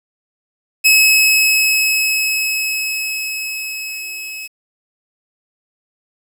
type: tone with level ramp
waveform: sawtooth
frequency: 2573 Hz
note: E7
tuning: 43 cents flat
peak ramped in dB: -4 to -24 dBFS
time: 0.84-4.48 s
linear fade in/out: 20 ms
effects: 7-bit